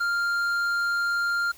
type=tone with tanh clipping; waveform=sine; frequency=1396.9 Hz; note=F6; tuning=in tune; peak=-24 dBFS; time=0-1.52 s; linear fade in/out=10 ms; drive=8 dB; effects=added 60 Hz sine -59 dBFS peak until 1.57 s + white hiss -51 dBFS RMS until 1.57 s